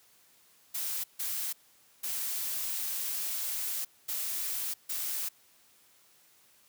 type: noise bursts at uneven times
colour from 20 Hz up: blue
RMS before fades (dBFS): -34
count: 5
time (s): 0.74-1.04 / 1.19-1.53 / 2.03-3.85 / 4.08-4.74 / 4.89-5.29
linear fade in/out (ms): 10
effects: white hiss -63 dBFS RMS until 6.68 s + high-pass 80 Hz 12 dB/octave